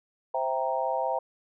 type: chord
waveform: sine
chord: C dominant seventh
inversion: none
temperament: equal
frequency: 523.3 / 659.3 / 784 / 932.3 Hz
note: C5 / E5 / G5 / Bb5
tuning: 0 / 0 / 0 / 0 cents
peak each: -31 dBFS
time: 0.34-1.19 s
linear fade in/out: 5 ms
effects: none